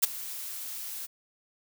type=noise with ADSR envelope; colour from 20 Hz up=blue; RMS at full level=-19 dBFS; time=0.02-1.07 s; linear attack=18 ms; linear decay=15 ms; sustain=-19 dB; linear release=21 ms; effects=none